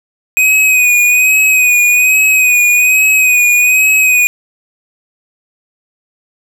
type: tone with vibrato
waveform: square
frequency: 2500 Hz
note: D#7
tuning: 8 cents sharp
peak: -7 dBFS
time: 0.37-4.27 s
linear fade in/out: 0 ms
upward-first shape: sine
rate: 1.2 Hz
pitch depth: 40 cents each way
effects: none

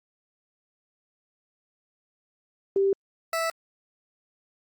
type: tone pair in turn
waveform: sine / 20% pulse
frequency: 392 / 657.2 Hz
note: G4 / E5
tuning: 0 / -5 cents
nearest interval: major sixth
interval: 895 cents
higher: second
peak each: -19 / -20 dBFS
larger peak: first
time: 2.76-2.93 / 3.33-3.5 s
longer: neither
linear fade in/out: 2 ms
effects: Opus 24 kbps

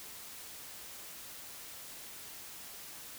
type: silence
effects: white hiss -48 dBFS RMS until 3.18 s

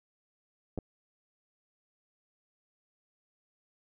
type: clicks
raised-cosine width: 2 ms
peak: -23 dBFS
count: 2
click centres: 0.777 / 0.787 s
effects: none

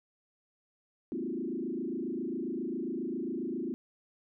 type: tone with frequency modulation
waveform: sine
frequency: 293.7 Hz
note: D4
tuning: in tune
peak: -32 dBFS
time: 1.12-3.74 s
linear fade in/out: 0 ms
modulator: 27.4 Hz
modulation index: 2.8
effects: none

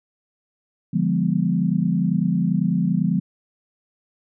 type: chord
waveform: sine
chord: D diminished seventh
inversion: none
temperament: equal with one note detuned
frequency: 146.83 / 174.61 / 204.8 / 246.9 Hz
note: D3 / F3 / Ab3 / Cb4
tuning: 0 / 0 / -24 / 0 cents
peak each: -26 / -20 / -23 / -26 dBFS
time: 0.93-3.2 s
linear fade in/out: 10 ms
effects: none

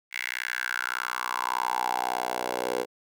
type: tone with high-pass filter sweep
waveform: 10% pulse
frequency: 61.74 Hz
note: B1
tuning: in tune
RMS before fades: -30 dBFS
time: 0.11-2.86 s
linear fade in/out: 50 ms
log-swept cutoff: 2100 to 490 Hz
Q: 5
effects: none

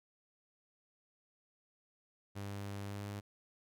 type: tone with pitch glide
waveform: sawtooth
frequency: 100.2 to 101.95 Hz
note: G2 to G#2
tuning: +38 to -32 cents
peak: -37 dBFS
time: 2.35-3.21 s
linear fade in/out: 20 ms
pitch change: +30 cents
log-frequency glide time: 2.81-3.07 s
effects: none

